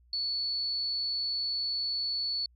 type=tone; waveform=sine; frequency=4435 Hz; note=C#8; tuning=in tune; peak=-29 dBFS; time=0.13-2.46 s; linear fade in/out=2 ms; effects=added 60 Hz sine -59 dBFS peak until 2.55 s